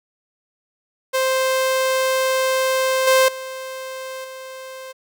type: tone with level steps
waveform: sawtooth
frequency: 523.3 Hz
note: C5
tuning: in tune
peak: -13 / -8 / -25 / -29 dBFS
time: 1.13-4.93 s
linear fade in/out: 20 ms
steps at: 3.07 / 3.28 / 4.24 s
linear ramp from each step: 5 ms
effects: none